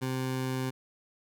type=tone; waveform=20% pulse; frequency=130 Hz; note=C3; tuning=11 cents flat; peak=-25 dBFS; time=0.01-0.71 s; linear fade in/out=20 ms; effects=none